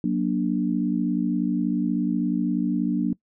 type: chord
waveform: sine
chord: Gb augmented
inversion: none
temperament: equal with one note detuned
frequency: 185 / 237.2 / 293.7 Hz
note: Gb3 / Bb3 / D4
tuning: 0 / +30 / 0 cents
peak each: -25 dBFS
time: 0.04-3.13 s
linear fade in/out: 2 ms
effects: noise-tail reverb RT60 0.1 s tail -22 dB re dry